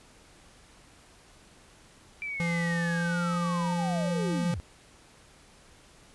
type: linear sweep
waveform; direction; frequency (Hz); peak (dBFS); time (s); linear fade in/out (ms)
sine; down; 2349 to 61.74; -32; 2.22-4.6; 0
type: tone with pitch glide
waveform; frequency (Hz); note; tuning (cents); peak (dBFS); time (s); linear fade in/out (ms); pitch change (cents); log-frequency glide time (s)
square; 170 to 173.37; F3 to F3; -46 to -12; -28; 2.4-4.54; 0; +34; 2.98-3.2
effects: pink hiss -56 dBFS RMS until 6.14 s + resampled to 24000 Hz